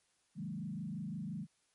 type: tone with frequency modulation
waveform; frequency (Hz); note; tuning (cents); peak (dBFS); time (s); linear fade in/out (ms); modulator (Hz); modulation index
sine; 185; F#3; 0; -38; 0.35-1.47; 50; 25.8; 1.6
effects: white hiss -75 dBFS RMS until 1.74 s + MP3 48 kbps